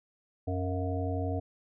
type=harmonic tone with a mistuned harmonic; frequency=92.2 Hz; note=F#2; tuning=6 cents flat; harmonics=1 / 3 / 5 / 7 / 8; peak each=-31 / -36 / -38 / -39 / -40 dBFS; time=0.47-1.4 s; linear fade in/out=10 ms; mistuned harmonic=8; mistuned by=-49 cents; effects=none